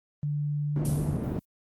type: tone with pitch glide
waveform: sine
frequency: 146.83 to 148.02 Hz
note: D3 to D3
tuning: 0 to +14 cents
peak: -26 dBFS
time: 0.23-1.16 s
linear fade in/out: 0 ms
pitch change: +14 cents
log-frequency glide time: 0.67-0.81 s
type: low-pass noise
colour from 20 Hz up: white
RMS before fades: -30 dBFS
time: 0.76-1.39 s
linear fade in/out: 0 ms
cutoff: 220 Hz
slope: 12 dB/octave
type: noise with exponential decay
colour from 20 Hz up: violet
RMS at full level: -31 dBFS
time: 0.85-1.45 s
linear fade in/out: 2 ms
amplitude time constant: 130 ms
effects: high-pass 60 Hz 12 dB/octave + Opus 32 kbps